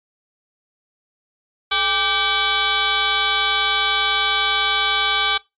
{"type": "tone with frequency modulation", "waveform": "sine", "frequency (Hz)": 2300, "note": "D7", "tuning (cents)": -37, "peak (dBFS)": -16, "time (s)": [1.71, 5.38], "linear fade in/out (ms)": 10, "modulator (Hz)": 374, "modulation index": 3.9, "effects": ["noise-tail reverb RT60 0.2 s tail -21 dB re dry", "MP3 96 kbps"]}